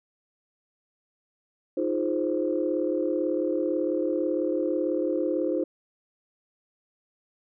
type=chord; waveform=sine; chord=F minor seventh; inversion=third; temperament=equal; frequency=311.1 / 349.2 / 415.3 / 523.3 Hz; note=Eb4 / F4 / Ab4 / C5; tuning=0 / 0 / 0 / 0 cents; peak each=-28 / -28 / -33 / -28 dBFS; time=1.77-5.64 s; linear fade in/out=5 ms; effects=tanh soft clip ceiling -13 dBFS